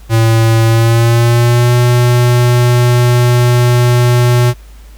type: tone with pitch glide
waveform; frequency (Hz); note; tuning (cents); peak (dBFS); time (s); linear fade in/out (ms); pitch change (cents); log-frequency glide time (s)
square; 113.2 to 122.03; A2 to B2; +50 to -20; -7; 0.09-4.54; 50; +130; 0.66-1.75
effects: added 52 Hz sine -32 dBFS peak until 4.97 s + pink hiss -45 dBFS RMS until 4.97 s